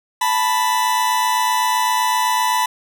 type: tone pair together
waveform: 40% pulse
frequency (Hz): 880 / 987.8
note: A5 / B5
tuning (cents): 0 / 0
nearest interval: major second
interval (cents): 200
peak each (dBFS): -20 / -16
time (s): 0.21-2.66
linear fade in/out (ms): 5
effects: none